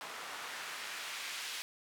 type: noise with band-pass filter sweep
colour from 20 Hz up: white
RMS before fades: -43 dBFS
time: 0.01-1.62 s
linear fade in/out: 0 ms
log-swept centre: 1000 to 2700 Hz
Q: 0.87
effects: none